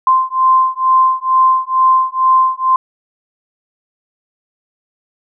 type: beating tone pair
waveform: sine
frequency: 1041 / 1043.2 Hz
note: C6 / C6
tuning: -9 / -5 cents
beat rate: 2.2 Hz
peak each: -12 dBFS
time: 0.07-2.76 s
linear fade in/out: 2 ms
effects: none